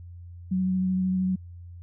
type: tone with vibrato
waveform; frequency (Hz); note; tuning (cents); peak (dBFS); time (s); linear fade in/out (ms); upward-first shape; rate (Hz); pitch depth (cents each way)
sine; 186; F#3; +9; -22; 0.51-1.36; 10; triangle; 13; 18
effects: added 87 Hz sine -40 dBFS peak until 1.82 s